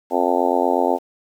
harmonic tone, 88.2 Hz, F2, 18 cents sharp, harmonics 3 / 4 / 5 / 6 / 7 / 8 / 9 / 10, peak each -24 / -24 / -24 / -24 / -24 / -24 / -24 / -24 dBFS, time 0.1-0.99 s, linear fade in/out 50 ms, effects 8-bit

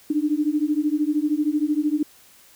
sine beating tone pair, 293.7 / 306.7 Hz, D4 / D#4, 0 / -25 cents, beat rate 13 Hz, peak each -22 dBFS, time 0.1-2.03 s, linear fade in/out 5 ms, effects white hiss -52 dBFS RMS until 2.55 s

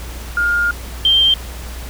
sine tone pair in turn, 1415 / 3156 Hz, F6 / G7, +22 / +11 cents, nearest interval octave + major second, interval 1389 cents, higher second, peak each -13 / -9 dBFS, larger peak second, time 0.37-0.71 / 1.05-1.34 s, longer first, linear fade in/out 2 ms, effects added 60 Hz sine -28 dBFS peak until 1.89 s + pink hiss -34 dBFS RMS until 1.89 s

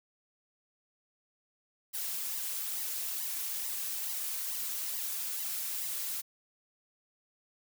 blue noise with flanger, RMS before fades -36 dBFS, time 1.93-6.22 s, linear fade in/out 20 ms, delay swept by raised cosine 0.99 to 4.49 ms, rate 2.3 Hz, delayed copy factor +0.75, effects none

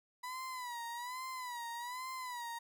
35% pulse tone with vibrato, 985 Hz, B5, 5 cents flat, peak -39 dBFS, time 0.23-2.59 s, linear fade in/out 10 ms, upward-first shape sine, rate 1.2 Hz, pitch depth 95 cents each way, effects none

